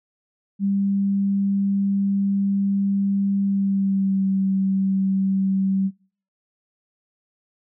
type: tone with pitch glide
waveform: sine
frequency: 197.9 to 192.71 Hz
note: G3 to G3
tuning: +17 to -29 cents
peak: -18 dBFS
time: 0.59-5.91 s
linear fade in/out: 50 ms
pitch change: -46 cents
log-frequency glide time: 3.44-4.26 s
effects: noise-tail reverb RT60 0.5 s tail -25 dB re dry